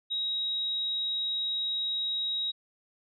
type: tone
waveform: sine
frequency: 3810 Hz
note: A#7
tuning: 37 cents sharp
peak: -28 dBFS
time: 0.1-2.52 s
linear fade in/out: 20 ms
effects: none